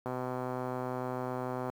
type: click train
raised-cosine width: 1 ms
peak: -22 dBFS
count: 209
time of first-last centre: 0.06-1.698 s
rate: 127 Hz
effects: high-pass 80 Hz 12 dB/octave + 9-bit